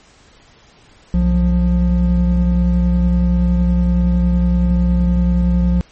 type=tone pair together; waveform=triangle; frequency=62.5 / 176.78 Hz; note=B1 / F3; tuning=+21 / +21 cents; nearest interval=octave + tritone; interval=1800 cents; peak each=-12 dBFS; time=1.14-5.81 s; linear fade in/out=0 ms; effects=pink hiss -48 dBFS RMS until 5.91 s + MP3 32 kbps